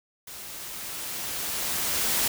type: noise with level ramp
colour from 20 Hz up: white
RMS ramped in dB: -41 to -24 dBFS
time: 0.27-2.28 s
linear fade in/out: 5 ms
effects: none